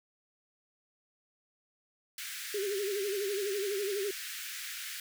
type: high-pass noise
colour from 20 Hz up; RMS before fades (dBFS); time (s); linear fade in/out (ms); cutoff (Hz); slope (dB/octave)
pink; -41; 2.18-5; 2; 1500; 48
type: tone with vibrato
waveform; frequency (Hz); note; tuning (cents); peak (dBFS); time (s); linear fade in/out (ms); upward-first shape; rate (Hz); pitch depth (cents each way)
sine; 400; G4; +35; -31; 2.54-4.11; 5; sine; 12; 87
effects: none